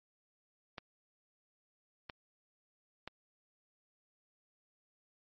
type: clicks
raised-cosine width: 0.3 ms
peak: -26 dBFS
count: 3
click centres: 0.782 / 2.098 / 3.076 s
effects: MP3 32 kbps